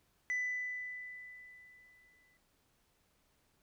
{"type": "tone with exponential decay", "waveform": "sine", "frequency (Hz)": 1994, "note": "B6", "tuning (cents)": 16, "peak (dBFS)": -29, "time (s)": [0.3, 2.37], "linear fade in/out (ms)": 0, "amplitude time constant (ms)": 450, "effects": ["tanh soft clip ceiling -31 dBFS", "pink hiss -74 dBFS RMS until 3.62 s"]}